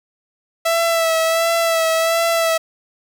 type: tone with vibrato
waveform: sawtooth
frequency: 659.3 Hz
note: E5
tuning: in tune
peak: -11 dBFS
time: 0.65-2.58 s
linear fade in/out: 10 ms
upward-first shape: sine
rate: 1.4 Hz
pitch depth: 30 cents each way
effects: none